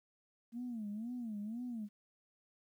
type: tone with vibrato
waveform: sine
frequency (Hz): 225.5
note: A3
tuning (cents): +43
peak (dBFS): -38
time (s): 0.52-1.89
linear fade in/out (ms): 50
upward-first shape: sine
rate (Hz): 2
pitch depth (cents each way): 170
effects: tanh soft clip ceiling -35 dBFS + 12-bit